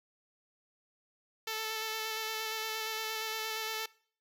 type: tone with vibrato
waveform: 5% pulse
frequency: 440 Hz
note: A4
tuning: in tune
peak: -23 dBFS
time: 1.47-3.86 s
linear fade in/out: 5 ms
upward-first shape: square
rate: 8.6 Hz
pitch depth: 13 cents each way
effects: noise-tail reverb RT60 0.5 s tail -22 dB re dry